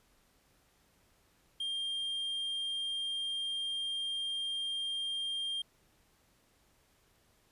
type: tone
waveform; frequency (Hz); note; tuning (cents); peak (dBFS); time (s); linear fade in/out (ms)
triangle; 3200; G7; +35; -32; 1.6-5.62; 5
effects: pink hiss -69 dBFS RMS until 7.51 s + resampled to 32000 Hz